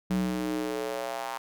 square tone with high-pass filter sweep, 61.74 Hz, B1, in tune, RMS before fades -31 dBFS, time 0.1-1.38 s, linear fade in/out 5 ms, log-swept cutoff 170 to 920 Hz, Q 3.1, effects none

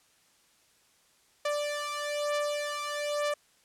sawtooth beating tone pair, 587.3 / 588.4 Hz, D5 / D5, 0 / +3 cents, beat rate 1.1 Hz, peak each -28 / -30 dBFS, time 1.45-3.34 s, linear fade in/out 5 ms, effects white hiss -65 dBFS RMS until 3.64 s + low-pass 10000 Hz 12 dB/octave

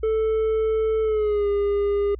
triangle tone with pitch glide, 440 to 405.8 Hz, A4 to G#4, 0 to -40 cents, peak -17 dBFS, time 0.03-2.15 s, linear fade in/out 5 ms, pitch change -140 cents, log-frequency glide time 1.02-1.48 s, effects added 60 Hz sine -35 dBFS peak until 2.19 s + resampled to 8000 Hz

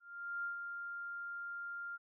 sine tone with ADSR envelope, 1397 Hz, F6, in tune, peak -36 dBFS, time 0-1.98 s, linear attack 440 ms, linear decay 120 ms, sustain -5 dB, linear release 30 ms, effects none

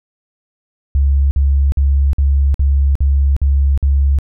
sine tone bursts, 69.3 Hz, C#2, in tune, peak -9 dBFS, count 8, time 0.95-4.187 s, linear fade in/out 0 ms, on 360 ms, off 51 ms, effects none

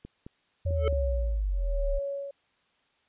clicks, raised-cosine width 3 ms, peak -29 dBFS, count 4, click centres 0.05 / 0.265 / 0.707 / 0.927 s
sine exponential sweep, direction down, 87.31 to 33.63 Hz, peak -25 dBFS, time 0.65-1.99 s, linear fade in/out 10 ms
sine tone with tremolo, 559 Hz, C#5, 14 cents sharp, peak -29 dBFS, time 0.66-2.31 s, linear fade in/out 5 ms, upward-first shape sine, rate 0.93 Hz, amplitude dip 100%
square tone with exponential growth, 437.9 Hz, A4, 8 cents flat, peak -24 dBFS, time 0.76-0.88 s, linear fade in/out 2 ms, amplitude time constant 26 ms
effects white hiss -69 dBFS RMS until 3.08 s + resampled to 8000 Hz

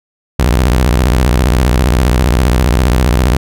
sawtooth tone with vibrato, 61.74 Hz, B1, in tune, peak -4 dBFS, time 0.39-3.37 s, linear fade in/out 5 ms, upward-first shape square, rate 15 Hz, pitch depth 230 cents each way, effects none

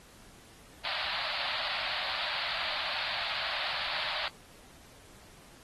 white band-pass noise, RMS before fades -35 dBFS, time 0.85-4.28 s, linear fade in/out 0 ms, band 570 to 4600 Hz, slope 96 dB/octave, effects pink hiss -56 dBFS RMS until 5.63 s + AAC 32 kbps

